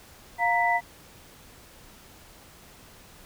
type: tone cluster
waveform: sine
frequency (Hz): 705 / 931 / 1985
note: F5 / A#5 / B6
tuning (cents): +16 / -2 / +8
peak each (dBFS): -25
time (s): 0.38-0.81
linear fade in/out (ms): 50
effects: pink hiss -51 dBFS RMS until 3.25 s